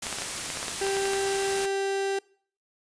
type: noise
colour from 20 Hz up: white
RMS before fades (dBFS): -32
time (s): 0.02-1.66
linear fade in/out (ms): 5
type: clicks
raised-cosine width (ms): 0.3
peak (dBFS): -16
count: 12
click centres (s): 0.068 / 0.127 / 0.186 / 0.22 / 0.502 / 0.572 / 0.629 / 0.682 / 0.867 / 0.968 / 1.055 / 1.134
type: tone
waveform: 35% pulse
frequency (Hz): 392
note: G4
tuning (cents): 0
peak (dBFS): -24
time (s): 0.81-2.19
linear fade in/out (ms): 5
effects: noise-tail reverb RT60 0.5 s tail -23 dB re dry + resampled to 22050 Hz